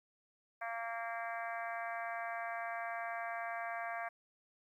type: harmonic tone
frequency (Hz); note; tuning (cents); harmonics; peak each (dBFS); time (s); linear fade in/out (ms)
230.3; A#3; -21; 3 / 4 / 5 / 6 / 7 / 8 / 9 / 10; -41 / -50 / -46 / -53 / -45 / -51 / -50 / -52; 0.61-4.09; 10
effects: 12-bit